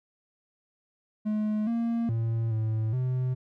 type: tone with pitch steps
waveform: triangle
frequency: 213 / 232.1 / 114 / 110.1 / 127.7 Hz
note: G#3 / A#3 / A#2 / A2 / C3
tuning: +44 / -7 / -38 / +2 / -42 cents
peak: -23 dBFS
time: 1.25-3.35 s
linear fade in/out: 20 ms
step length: 420 ms
effects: none